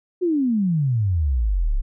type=exponential sweep; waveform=sine; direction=down; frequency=373.3 to 30.87 Hz; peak=-17 dBFS; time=0.21-1.82 s; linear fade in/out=20 ms; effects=none